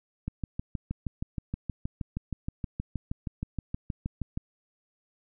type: click train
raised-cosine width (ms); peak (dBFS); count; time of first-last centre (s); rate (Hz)
5; -19; 27; 0.28-4.374; 6.35
effects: none